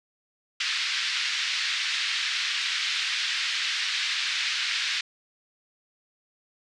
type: band-pass noise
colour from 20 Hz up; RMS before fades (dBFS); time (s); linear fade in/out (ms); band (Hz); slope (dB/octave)
white; -28; 0.6-5.01; 5; 1600 to 4500; 24
effects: resampled to 22050 Hz